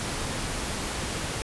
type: noise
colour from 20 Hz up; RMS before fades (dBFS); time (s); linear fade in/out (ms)
pink; -31; 0-1.42; 0
effects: resampled to 24000 Hz